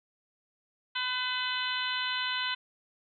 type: harmonic tone with a mistuned harmonic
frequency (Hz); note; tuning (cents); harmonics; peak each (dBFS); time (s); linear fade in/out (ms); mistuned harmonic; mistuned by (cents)
504; B4; +35; 2 / 3 / 4 / 5 / 6 / 7 / 8; -37 / -35 / -39 / -39 / -35 / -38 / -39; 0.95-2.55; 10; 5; +23
effects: none